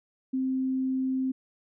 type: tone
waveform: sine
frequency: 261.6 Hz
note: C4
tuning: in tune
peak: -25 dBFS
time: 0.33-1.32 s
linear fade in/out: 10 ms
effects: none